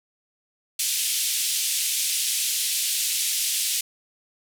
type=band-pass noise; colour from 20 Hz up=white; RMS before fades=-25 dBFS; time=0.79-3.81 s; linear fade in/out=5 ms; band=2600 to 12000 Hz; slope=24 dB/octave; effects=none